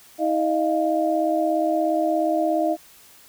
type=tone cluster; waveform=sine; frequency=319.9 / 615 / 692 Hz; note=D#4 / D#5 / F5; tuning=+48 / -20 / -16 cents; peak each=-23 dBFS; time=0.18-2.77 s; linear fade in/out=50 ms; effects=white hiss -50 dBFS RMS until 3.28 s